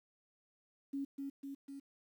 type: tone with echo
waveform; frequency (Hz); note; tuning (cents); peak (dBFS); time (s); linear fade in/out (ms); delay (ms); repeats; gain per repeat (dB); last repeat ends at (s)
sine; 276.9; C#4; -2; -36; 0.93-1.05; 10; 250; 3; -3; 1.8
effects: 11-bit